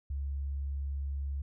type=tone; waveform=sine; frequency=69.6 Hz; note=C#2; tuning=8 cents sharp; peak=-32 dBFS; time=0.1-1.42 s; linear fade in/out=5 ms; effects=none